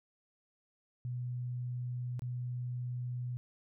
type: tone with dropouts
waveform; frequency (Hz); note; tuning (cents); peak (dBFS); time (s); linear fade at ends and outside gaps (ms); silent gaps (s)
sine; 123.47; B2; 0; -35; 1.05-3.37; 0; 2.194-2.22
effects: none